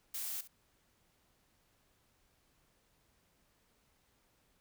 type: noise with echo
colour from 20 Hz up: blue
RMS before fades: -40 dBFS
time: 0.14-0.41 s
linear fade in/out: 5 ms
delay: 66 ms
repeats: 1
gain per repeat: -15 dB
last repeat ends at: 0.476 s
effects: pink hiss -73 dBFS RMS until 4.6 s